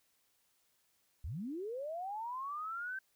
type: linear sweep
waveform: sine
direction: up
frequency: 55 to 1568 Hz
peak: -38 dBFS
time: 1.24-2.99 s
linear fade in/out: 5 ms
effects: white hiss -75 dBFS RMS until 3.15 s